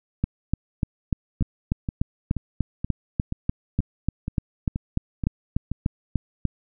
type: two click trains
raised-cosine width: 5 ms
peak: -9 / -14 dBFS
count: 22 / 10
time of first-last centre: 0.24-6.453 / 1.41-5.716 s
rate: 3.38 / 2.09 Hz
effects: none